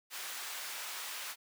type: high-pass noise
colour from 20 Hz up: pink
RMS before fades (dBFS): -42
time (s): 0.1-1.36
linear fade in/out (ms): 50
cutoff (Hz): 1200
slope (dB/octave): 12
effects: none